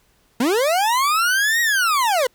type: linear two-way sweep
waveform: 40% pulse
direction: up then down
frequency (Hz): 220 to 1911 to 472.1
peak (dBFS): -15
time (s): 0.4-2.27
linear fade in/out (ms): 5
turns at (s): 1.61
effects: pink hiss -60 dBFS RMS until 2.34 s